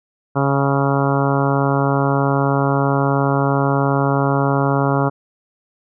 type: harmonic tone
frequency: 138.7 Hz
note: C#3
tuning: 1 cent sharp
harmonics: 1 / 2 / 3 / 4 / 5 / 6 / 7 / 8 / 9 / 10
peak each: -18 / -21 / -23 / -24 / -25 / -26 / -26 / -27 / -28 / -28 dBFS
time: 0.35-5.1 s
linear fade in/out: 20 ms
effects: none